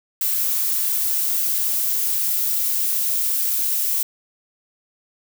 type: noise with high-pass filter sweep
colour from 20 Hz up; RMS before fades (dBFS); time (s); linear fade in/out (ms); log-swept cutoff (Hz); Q
violet; -21; 0.21-4.03; 2; 1200 to 220; 2.1
effects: none